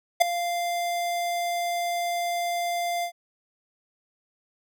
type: tone with ADSR envelope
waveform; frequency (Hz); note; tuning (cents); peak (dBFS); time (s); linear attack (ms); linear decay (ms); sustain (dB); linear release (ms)
square; 695; F5; -9; -12; 0.2-3.12; 18; 6; -14; 87
effects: none